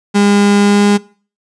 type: tone with pitch glide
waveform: 35% pulse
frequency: 203 to 204.3 Hz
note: G#3 to G#3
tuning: -39 to -28 cents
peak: -6 dBFS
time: 0.14-0.98 s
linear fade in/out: 20 ms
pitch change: +11 cents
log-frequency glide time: 0.6-0.87 s
effects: noise-tail reverb RT60 0.4 s tail -21 dB re dry + resampled to 22050 Hz